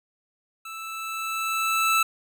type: tone with level ramp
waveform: 25% pulse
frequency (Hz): 1318.5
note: E6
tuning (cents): 0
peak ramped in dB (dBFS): -32 to -14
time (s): 0.65-2.03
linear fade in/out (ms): 5
effects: none